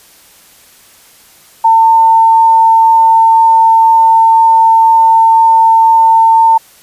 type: tone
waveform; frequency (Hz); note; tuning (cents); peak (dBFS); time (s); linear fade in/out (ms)
sine; 901; A5; +41; -3; 1.64-6.58; 10
effects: white hiss -42 dBFS RMS until 6.82 s + resampled to 32000 Hz